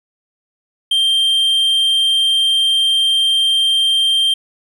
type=tone; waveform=triangle; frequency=3165 Hz; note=G7; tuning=16 cents sharp; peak=-10 dBFS; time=0.91-4.34 s; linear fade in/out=5 ms; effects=none